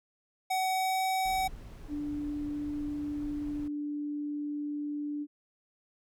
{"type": "tone with pitch glide", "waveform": "square", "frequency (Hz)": [752, 756.8], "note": ["F#5", "F#5"], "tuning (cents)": [28, 39], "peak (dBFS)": -28, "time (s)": [0.5, 1.48], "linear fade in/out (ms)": 10, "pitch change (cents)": 11, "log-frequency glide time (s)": [0.67, 1.04]}
{"type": "noise", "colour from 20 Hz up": "brown", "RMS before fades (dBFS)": -45, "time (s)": [1.25, 3.68], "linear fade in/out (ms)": 5}
{"type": "tone", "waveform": "sine", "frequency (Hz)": 293.7, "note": "D4", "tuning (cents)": 0, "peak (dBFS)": -32, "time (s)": [1.88, 5.27], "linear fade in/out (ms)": 50}
{"effects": []}